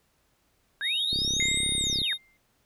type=linear two-way sweep; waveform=sine; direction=up then down; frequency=1562 to 9510 to 1562 Hz; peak=-30 dBFS; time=0.81-2.13 s; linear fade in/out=0 ms; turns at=1.73 s
type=tone with pitch glide; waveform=triangle; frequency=3729 to 3703 Hz; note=A#7 to A#7; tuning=0 to -12 cents; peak=-25 dBFS; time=0.81-2.18 s; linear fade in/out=50 ms; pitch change=-12 cents; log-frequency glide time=1.52-1.74 s
type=click train; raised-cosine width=3 ms; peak=-23 dBFS; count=31; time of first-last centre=1.13-2.018 s; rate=33.8 Hz
type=tone with exponential decay; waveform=sine; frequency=2098 Hz; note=C7; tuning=4 cents sharp; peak=-24 dBFS; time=1.4-2.37 s; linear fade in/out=1 ms; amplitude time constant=210 ms
effects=pink hiss -69 dBFS RMS until 2.65 s